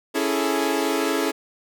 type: chord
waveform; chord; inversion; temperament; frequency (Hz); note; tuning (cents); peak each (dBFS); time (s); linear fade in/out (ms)
sawtooth; A major seventh; first; equal; 277.2 / 329.6 / 415.3 / 440; C#4 / E4 / G#4 / A4; 0 / 0 / 0 / 0; -22 / -22 / -22 / -24; 0.14-1.32; 20
effects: none